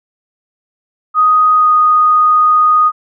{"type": "tone with pitch glide", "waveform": "sine", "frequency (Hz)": [1248, 1239.4], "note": ["D#6", "D#6"], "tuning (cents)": [5, -7], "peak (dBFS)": -6, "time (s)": [1.14, 2.92], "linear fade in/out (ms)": 50, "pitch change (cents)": -12, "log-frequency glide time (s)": [1.56, 1.68], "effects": []}